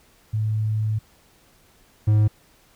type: tone pair in turn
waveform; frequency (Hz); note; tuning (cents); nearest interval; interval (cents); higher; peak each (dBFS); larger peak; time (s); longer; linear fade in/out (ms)
sine / triangle; 108.3 / 106.5; A2 / G#2; -27 / +44; unison; 29; first; -20 / -12; second; 0.33-0.99 / 2.07-2.28; first; 10
effects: pink hiss -57 dBFS RMS until 2.75 s